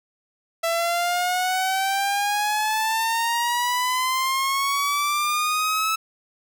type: exponential sweep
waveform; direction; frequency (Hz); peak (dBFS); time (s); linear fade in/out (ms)
sawtooth; up; 663 to 1309; -17; 0.63-5.96; 10
effects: none